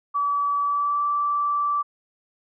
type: tone with pitch glide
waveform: sine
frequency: 1147 to 1163.7 Hz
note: D6 to D6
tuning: -41 to -16 cents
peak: -20 dBFS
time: 0.14-1.83 s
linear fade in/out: 20 ms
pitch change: +25 cents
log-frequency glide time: 0.61-1.04 s
effects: none